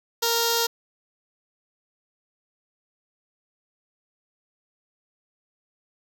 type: tone with notch filter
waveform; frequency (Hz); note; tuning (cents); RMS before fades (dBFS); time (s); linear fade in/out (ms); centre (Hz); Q
5% pulse; 464.3; A#4; -7; -23; 0.22-0.67; 10; 2200; 0.87
effects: none